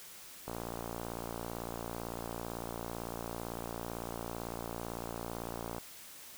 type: click train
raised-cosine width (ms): 1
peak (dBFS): -25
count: 308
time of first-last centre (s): 0.48-5.782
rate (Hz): 57.9
effects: white hiss -51 dBFS RMS until 6.37 s